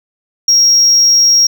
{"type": "tone", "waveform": "sine", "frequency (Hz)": 5600, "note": "F8", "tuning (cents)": 4, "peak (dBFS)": -3, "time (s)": [0.48, 1.47], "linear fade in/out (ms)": 5, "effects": ["tanh soft clip ceiling -4 dBFS", "7-bit"]}